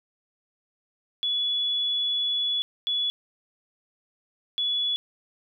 sine tone bursts at uneven times, 3410 Hz, G#7, 45 cents sharp, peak -23 dBFS, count 3, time 1.23-2.62 / 2.87-3.1 / 4.58-4.96 s, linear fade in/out 0 ms, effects none

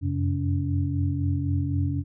sine tone cluster, 90 / 93.9 / 133.9 / 284.7 Hz, F#2 / F#2 / C3 / C#4, -47 / +26 / +40 / +46 cents, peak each -25 / -32 / -28 / -30 dBFS, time 0.01-2.04 s, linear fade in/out 50 ms, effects none

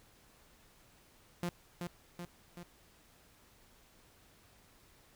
sawtooth tone with echo, 174.61 Hz, F3, in tune, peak -30 dBFS, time 1.43-1.49 s, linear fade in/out 0 ms, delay 380 ms, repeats 3, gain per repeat -4 dB, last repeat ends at 2.63 s, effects pink hiss -64 dBFS RMS until 5.15 s

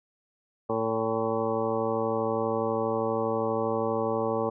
harmonic tone with a mistuned harmonic, 112.4 Hz, A2, 37 cents sharp, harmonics 1 / 2 / 3 / 4 / 5 / 7 / 8 / 9 / 10, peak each -38 / -34 / -35 / -29 / -31 / -35 / -38 / -37 / -37 dBFS, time 0.69-4.5 s, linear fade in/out 10 ms, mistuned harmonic 8, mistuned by -25 cents, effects none

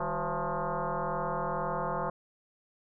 sine tone with frequency modulation, 196 Hz, G3, in tune, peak -29 dBFS, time 0-2.1 s, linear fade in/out 5 ms, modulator 175 Hz, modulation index 6.2, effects none

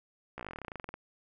slowing click train, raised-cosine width 0.5 ms, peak -25 dBFS, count 20, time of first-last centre 0.38-0.941 s, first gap 15 ms, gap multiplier 1.07, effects none

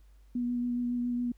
sine tone with vibrato, 243.1 Hz, B3, 27 cents flat, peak -28 dBFS, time 0.35-1.32 s, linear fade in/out 5 ms, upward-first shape sine, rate 7.2 Hz, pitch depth 14 cents each way, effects added 50 Hz sine -54 dBFS peak until 1.37 s + pink hiss -72 dBFS RMS until 1.37 s

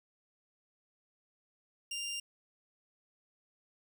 20% pulse tone, 2794 Hz, F7, in tune, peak -32 dBFS, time 1.91-2.2 s, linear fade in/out 5 ms, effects none

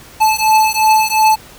square beating tone pair, 869 / 871.8 Hz, A5 / A5, -22 / -16 cents, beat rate 2.8 Hz, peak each -13 dBFS, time 0.2-1.36 s, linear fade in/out 20 ms, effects pink hiss -39 dBFS RMS until 1.58 s

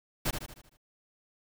pink noise with echo, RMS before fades -29 dBFS, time 0.25-0.31 s, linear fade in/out 10 ms, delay 77 ms, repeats 6, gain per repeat -6 dB, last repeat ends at 0.772 s, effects none

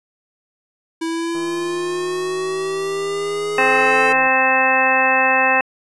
square exponential sweep, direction up, 326.4 to 441.2 Hz, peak -21 dBFS, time 1.01-4.13 s, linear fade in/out 10 ms
click train, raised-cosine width 1 ms, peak -25 dBFS, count 471, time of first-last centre 1.35-4.269 s, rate 161 Hz
harmonic tone, 261.6 Hz, C4, in tune, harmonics 1 / 2 / 3 / 4 / 5 / 6 / 7 / 8 / 10, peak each -28 / -22 / -19 / -21 / -28 / -25 / -19 / -30 / -18 dBFS, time 3.58-5.61 s, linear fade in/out 2 ms
effects resampled to 24000 Hz

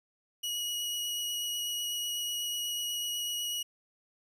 sawtooth tone with vibrato, 2908 Hz, F#7, 31 cents flat, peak -29 dBFS, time 0.43-3.63 s, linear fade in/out 10 ms, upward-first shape sine, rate 8.1 Hz, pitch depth 8 cents each way, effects none

